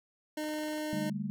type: tone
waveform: 25% pulse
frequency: 305.6 Hz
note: D#4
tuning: 31 cents flat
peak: -30 dBFS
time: 0.37-1.1 s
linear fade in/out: 5 ms
type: click train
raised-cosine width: 0.3 ms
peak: -34 dBFS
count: 8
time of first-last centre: 0.44-0.781 s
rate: 20.5 Hz
type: chord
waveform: sine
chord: D suspended fourth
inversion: none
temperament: equal with one note detuned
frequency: 146.83 / 198.5 / 220 Hz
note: D3 / G3 / A3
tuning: 0 / +22 / 0 cents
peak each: -40 / -35 / -38 dBFS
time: 0.93-1.3 s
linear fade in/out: 0 ms
effects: none